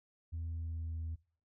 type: tone with pitch glide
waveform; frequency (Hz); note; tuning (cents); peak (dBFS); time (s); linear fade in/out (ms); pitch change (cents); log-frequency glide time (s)
sine; 82.41 to 81.13; E2 to E2; 0 to -27; -35; 0.32-1.16; 20; -27; 0.47-1.05
effects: noise-tail reverb RT60 0.5 s tail -24 dB re dry + tanh soft clip ceiling -35 dBFS